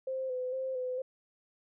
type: tone with vibrato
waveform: sine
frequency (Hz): 515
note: C5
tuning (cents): -28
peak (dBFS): -32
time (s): 0.07-1.02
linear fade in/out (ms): 5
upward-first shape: square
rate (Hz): 2.2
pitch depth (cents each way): 31
effects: none